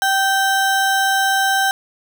square ring-modulated tone, 1168 Hz, D6, 10 cents flat, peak -12 dBFS, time 0.02-1.71 s, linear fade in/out 0 ms, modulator 392 Hz, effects none

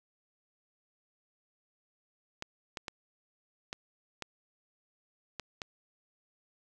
clicks, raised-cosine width 0.2 ms, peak -20 dBFS, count 7, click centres 2.424 / 2.772 / 2.882 / 3.729 / 4.223 / 5.397 / 5.618 s, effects none

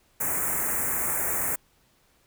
white band-stop noise, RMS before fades -27 dBFS, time 0.2-1.56 s, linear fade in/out 10 ms, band 2200 to 7100 Hz, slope 48 dB/octave, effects pink hiss -64 dBFS RMS until 2.26 s

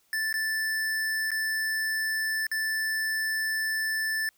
square tone with dropouts, 1760 Hz, A6, in tune, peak -27 dBFS, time 0.13-4.29 s, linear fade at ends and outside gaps 1 ms, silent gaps 0.328-0.34 / 1.306-1.316 / 2.468-2.515 s, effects white hiss -67 dBFS RMS until 4.37 s

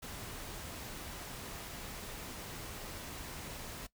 pink noise, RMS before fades -45 dBFS, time 0.02-3.87 s, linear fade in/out 10 ms, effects noise-tail reverb RT60 0.1 s tail -18 dB re dry

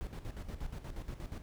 brown noise with tremolo, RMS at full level -40 dBFS, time 0.01-1.42 s, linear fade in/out 0 ms, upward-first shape square, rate 8.4 Hz, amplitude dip 65%, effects none

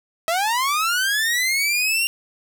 sawtooth linear sweep, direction up, 637 to 2794 Hz, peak -15 dBFS, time 0.28-2.07 s, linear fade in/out 0 ms, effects none

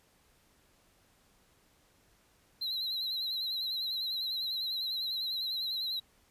triangle tone with vibrato, 4000 Hz, B7, 21 cents sharp, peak -31 dBFS, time 2.61-6 s, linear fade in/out 10 ms, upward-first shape sine, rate 10 Hz, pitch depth 71 cents each way, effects pink hiss -67 dBFS RMS until 6.3 s + resampled to 32000 Hz

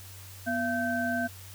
sine tone cluster, 244.4 / 681 / 1545 Hz, B3 / F5 / G6, -18 / -44 / -26 cents, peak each -31 dBFS, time 0.46-1.28 s, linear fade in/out 20 ms, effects added 95 Hz sine -46 dBFS peak until 1.54 s + white hiss -49 dBFS RMS until 1.54 s

